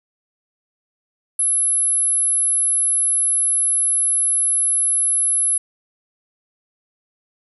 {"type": "tone", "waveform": "sine", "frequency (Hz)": 11000, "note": "F9", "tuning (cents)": -27, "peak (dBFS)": -15, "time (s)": [1.39, 5.58], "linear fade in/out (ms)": 5, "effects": []}